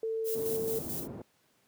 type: tone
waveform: sine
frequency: 446.6 Hz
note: A4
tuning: 26 cents sharp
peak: -30 dBFS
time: 0.03-0.79 s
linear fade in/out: 2 ms
type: noise with tremolo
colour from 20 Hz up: violet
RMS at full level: -37 dBFS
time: 0.24-1.08 s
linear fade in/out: 50 ms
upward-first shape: square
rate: 4.6 Hz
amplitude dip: 45%
type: low-pass noise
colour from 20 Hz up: pink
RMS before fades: -37 dBFS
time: 0.35-1.22 s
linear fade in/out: 5 ms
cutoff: 460 Hz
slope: 12 dB/octave
effects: pink hiss -69 dBFS RMS until 1.67 s + high-pass 150 Hz 12 dB/octave